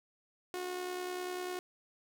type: tone with amplitude modulation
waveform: sawtooth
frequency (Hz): 362.8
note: F#4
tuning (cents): -34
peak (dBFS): -31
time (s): 0.54-1.59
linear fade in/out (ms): 0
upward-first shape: sine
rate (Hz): 70.1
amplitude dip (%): 45
effects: none